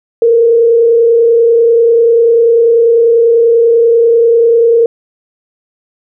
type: tone with frequency modulation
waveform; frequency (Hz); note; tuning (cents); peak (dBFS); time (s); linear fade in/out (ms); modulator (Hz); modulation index
sine; 463.7; A#4; -9; -4; 0.22-4.86; 2; 30.2; 0.41
effects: none